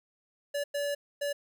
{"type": "tone bursts at uneven times", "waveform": "square", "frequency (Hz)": 574, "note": "D5", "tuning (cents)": -40, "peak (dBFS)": -30, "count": 3, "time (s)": [[0.54, 0.64], [0.74, 0.95], [1.21, 1.33]], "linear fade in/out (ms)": 10, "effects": []}